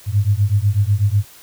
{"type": "beating tone pair", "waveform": "sine", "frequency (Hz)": [98.2, 106.3], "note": ["G2", "G#2"], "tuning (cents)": [4, 41], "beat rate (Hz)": 8.1, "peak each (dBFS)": -16, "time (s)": [0.06, 1.25], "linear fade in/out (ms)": 50, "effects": ["white hiss -44 dBFS RMS until 1.42 s"]}